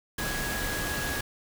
sine tone in noise, 1661.2 Hz, G#6, in tune, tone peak -34 dBFS, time 0.18-1.21 s, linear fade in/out 5 ms, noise pink, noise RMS -32 dBFS, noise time 0.18-1.21 s, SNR -5 dB, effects none

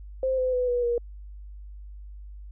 sine tone with pitch steps, 523.3 / 511.1 / 499.1 / 487.4 / 476 Hz, C5 / C5 / B4 / B4 / A#4, 0 / -41 / +18 / -23 / +36 cents, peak -22 dBFS, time 0.23-0.98 s, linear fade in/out 2 ms, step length 150 ms, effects added 50 Hz sine -39 dBFS peak until 2.51 s

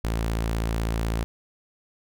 sawtooth tone, 56 Hz, A1, 31 cents sharp, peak -20 dBFS, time 0.04-1.24 s, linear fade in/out 0 ms, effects none

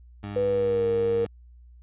20% pulse tone, 101.9 Hz, G#2, 32 cents flat, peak -28 dBFS, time 0.23-1.27 s, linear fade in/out 5 ms
sine tone with pitch glide, 493.9 to 466.2 Hz, B4 to A#4, 0 to 0 cents, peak -21 dBFS, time 0.36-1.25 s, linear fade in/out 5 ms, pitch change -100 cents, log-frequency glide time 0.47-0.87 s
effects added 60 Hz sine -47 dBFS peak until 1.82 s + resampled to 8000 Hz

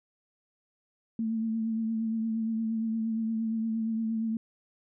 sine tone with vibrato, 223.7 Hz, A3, 29 cents sharp, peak -27 dBFS, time 1.19-4.37 s, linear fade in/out 2 ms, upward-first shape triangle, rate 8.6 Hz, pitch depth 35 cents each way, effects none

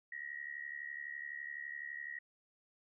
sine tone with amplitude modulation, 1900 Hz, A#6, 33 cents sharp, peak -38 dBFS, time 0.12-2.19 s, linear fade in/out 5 ms, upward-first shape sine, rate 71.9 Hz, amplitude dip 85%, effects none

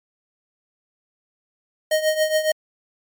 square tone with tremolo, 622.3 Hz, D#5, in tune, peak -15 dBFS, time 1.91-2.52 s, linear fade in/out 5 ms, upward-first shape triangle, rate 7.2 Hz, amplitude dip 80%, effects MP3 96 kbps

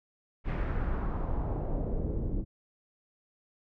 brown noise with low-pass filter sweep, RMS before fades -31 dBFS, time 0.44-2.45 s, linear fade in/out 50 ms, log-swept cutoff 2200 to 330 Hz, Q 1.7, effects none

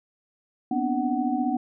sine tone cluster, 243.4 / 257.7 / 294.8 / 747 Hz, B3 / C4 / D4 / F#5, -25 / -26 / +7 / +16 cents, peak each -28 dBFS, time 0.71-1.57 s, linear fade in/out 5 ms, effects none

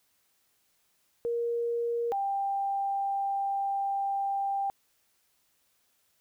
sine tone pair in turn, 470.4 / 791.1 Hz, A#4 / G5, +16 / +16 cents, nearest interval major sixth, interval 900 cents, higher second, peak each -27 dBFS, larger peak neither, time 1.25-2.12 / 2.12-4.7 s, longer second, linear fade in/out 0 ms, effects white hiss -71 dBFS RMS until 6.2 s

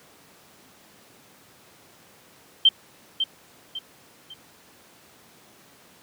sine tone with echo, 3136 Hz, G7, in tune, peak -11 dBFS, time 2.65-2.69 s, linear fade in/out 5 ms, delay 550 ms, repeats 3, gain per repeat -9 dB, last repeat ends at 4.34 s, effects pink hiss -53 dBFS RMS until 6.02 s + high-pass 150 Hz 12 dB/octave

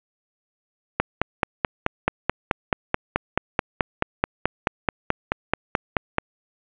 click train, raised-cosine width 0.5 ms, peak -3 dBFS, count 25, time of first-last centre 1-6.184 s, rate 4.63 Hz, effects resampled to 8000 Hz + 7-bit

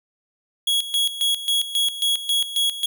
45% pulse tone with tremolo, 3332 Hz, G#7, 5 cents sharp, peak -17 dBFS, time 0.67-2.86 s, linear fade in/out 5 ms, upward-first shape square, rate 3.7 Hz, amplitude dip 75%, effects none

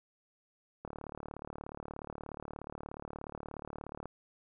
click train, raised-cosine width 1 ms, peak -28 dBFS, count 119, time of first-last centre 0.85-4.057 s, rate 36.8 Hz, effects none

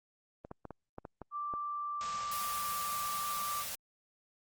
clicks, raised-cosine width 1 ms, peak -29 dBFS, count 8, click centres 0.449 / 0.514 / 0.653 / 0.707 / 0.984 / 1.052 / 1.217 / 1.538 s
sine tone, 1174.7 Hz, D6, in tune, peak -35 dBFS, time 1.31-3.65 s, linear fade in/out 50 ms
white band-stop noise, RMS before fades -40 dBFS, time 2.01-3.75 s, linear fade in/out 0 ms, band 240 to 470 Hz, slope 96 dB/octave
effects Opus 24 kbps

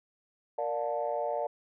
sine chord, Bb major seventh, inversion none, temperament equal with one note detuned, 466.2 / 587.3 / 712.3 / 880 Hz, Bb4 / D5 / F5 / A5, 0 / 0 / +34 / 0 cents, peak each -36 / -32 / -34 / -37 dBFS, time 0.58-1.47 s, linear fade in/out 5 ms, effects tanh soft clip ceiling -19 dBFS

